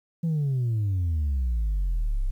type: exponential sweep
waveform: sine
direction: down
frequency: 170 to 30.87 Hz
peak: -20 dBFS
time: 0.23-2.31 s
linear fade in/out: 10 ms
effects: tanh soft clip ceiling -21 dBFS + 10-bit